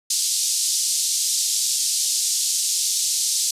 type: band-pass noise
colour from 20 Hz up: white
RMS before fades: -22 dBFS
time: 0.1-3.51 s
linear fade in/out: 5 ms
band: 4200 to 9000 Hz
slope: 24 dB/octave
effects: resampled to 32000 Hz